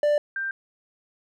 triangle / sine tone pair in turn, 590 / 1575.1 Hz, D5 / G6, +8 / +8 cents, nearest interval octave + perfect fourth, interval 1700 cents, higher second, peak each -16 / -26 dBFS, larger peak first, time 0.03-0.18 / 0.36-0.51 s, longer neither, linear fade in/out 2 ms, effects none

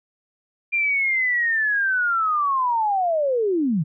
sine linear sweep, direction down, 2400 to 139.6 Hz, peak -18 dBFS, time 0.72-3.84 s, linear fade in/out 20 ms, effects none

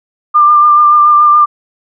sine tone with vibrato, 1194 Hz, D6, 28 cents sharp, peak -3 dBFS, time 0.34-1.46 s, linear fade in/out 20 ms, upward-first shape sine, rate 7 Hz, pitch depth 20 cents each way, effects none

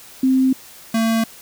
sine / square tone pair in turn, 261.6 / 225.6 Hz, C4 / A3, 0 / +44 cents, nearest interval minor third, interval 256 cents, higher first, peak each -12 / -16 dBFS, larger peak first, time 0.23-0.53 / 0.94-1.24 s, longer neither, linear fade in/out 5 ms, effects white hiss -42 dBFS RMS until 1.41 s

